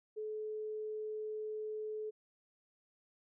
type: tone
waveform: sine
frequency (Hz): 430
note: A4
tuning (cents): -40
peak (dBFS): -38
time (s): 0.16-2.11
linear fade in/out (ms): 20
effects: none